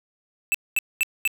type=tone bursts; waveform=square; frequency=2637 Hz; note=E7; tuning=in tune; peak=-19 dBFS; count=4; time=0.52-1.276 s; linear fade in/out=0 ms; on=24 ms; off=220 ms; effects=none